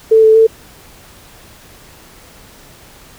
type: tone with pitch steps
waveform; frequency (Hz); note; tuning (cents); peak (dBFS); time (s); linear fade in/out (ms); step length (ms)
sine; 443.4 / 438.9 / 446.5; A4 / A4 / A4; +13 / -4 / +25; -4; 0.11-0.47; 10; 120
effects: pink hiss -41 dBFS RMS until 3.18 s